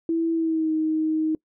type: tone with pitch glide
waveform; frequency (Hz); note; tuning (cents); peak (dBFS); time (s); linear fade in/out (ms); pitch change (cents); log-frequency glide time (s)
sine; 329.6 to 314; E4 to D#4; 0 to +16; -20; 0.09-1.35; 2; -84; 0.33-0.72
effects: noise-tail reverb RT60 0.1 s tail -24 dB re dry